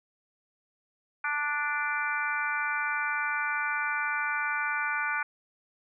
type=harmonic tone; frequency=293.7 Hz; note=D4; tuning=in tune; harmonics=3 / 4 / 5 / 6 / 7 / 8; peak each=-36 / -35 / -30 / -38 / -39 / -35 dBFS; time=1.24-5.23 s; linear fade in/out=5 ms; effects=none